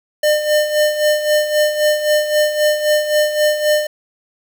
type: tone with tremolo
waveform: square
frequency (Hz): 603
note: D5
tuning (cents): +46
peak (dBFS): -11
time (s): 0.23-3.87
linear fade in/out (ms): 5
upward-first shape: sine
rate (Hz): 3.8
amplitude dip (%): 65
effects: 7-bit